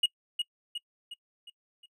triangle tone with echo, 2884 Hz, F#7, 45 cents flat, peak -19 dBFS, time 0.03-0.06 s, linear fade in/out 5 ms, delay 360 ms, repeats 5, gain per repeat -6 dB, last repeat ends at 1.86 s, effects noise-tail reverb RT60 0.1 s tail -25 dB re dry

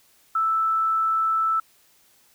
sine tone, 1318.5 Hz, E6, in tune, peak -19 dBFS, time 0.35-1.6 s, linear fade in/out 5 ms, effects white hiss -59 dBFS RMS until 2.34 s

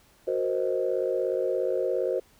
sine chord, C half-diminished seventh, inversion second, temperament equal, 370 / 466.2 / 523.3 / 622.3 Hz, Gb4 / Bb4 / C5 / Eb5, 0 / 0 / 0 / 0 cents, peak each -29 / -30 / -27 / -33 dBFS, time 0.27-2.2 s, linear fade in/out 10 ms, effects tanh soft clip ceiling -14 dBFS + pink hiss -60 dBFS RMS until 2.39 s

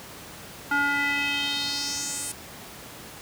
square tone with band-pass filter sweep, 284.8 Hz, C#4, 47 cents sharp, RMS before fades -27 dBFS, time 0.71-2.32 s, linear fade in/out 5 ms, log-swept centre 1300 to 9500 Hz, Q 3.3, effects pink hiss -42 dBFS RMS until 3.21 s + high-pass 80 Hz 12 dB/octave

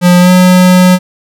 square tone with pitch glide, 177.9 to 182.37 Hz, F3 to F#3, +32 to -25 cents, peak -3 dBFS, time 0.01-0.99 s, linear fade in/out 50 ms, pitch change +43 cents, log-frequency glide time 0.19-0.31 s, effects none

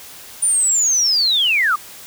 sine linear sweep, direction down, 9397 to 1133 Hz, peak -13 dBFS, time 0.42-1.76 s, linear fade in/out 10 ms, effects white hiss -38 dBFS RMS until 2.06 s

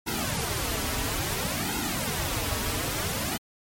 pink noise with flanger, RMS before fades -29 dBFS, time 0.06-3.38 s, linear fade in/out 20 ms, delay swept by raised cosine 1.7 to 5.8 ms, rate 0.59 Hz, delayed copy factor -1, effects MP3 64 kbps

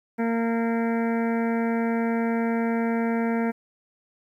harmonic tone, 230 Hz, A#3, 23 cents flat, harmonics 1 / 2 / 3 / 4 / 6 / 7 / 8 / 9 / 10, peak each -23 / -29 / -33 / -35 / -39 / -40 / -41 / -42 / -43 dBFS, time 0.18-3.52 s, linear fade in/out 20 ms, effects 10-bit

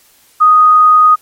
sine tone, 1244.5 Hz, D#6, in tune, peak -3 dBFS, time 0.4-1.16 s, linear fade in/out 20 ms, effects white hiss -48 dBFS RMS until 1.21 s + MP3 64 kbps

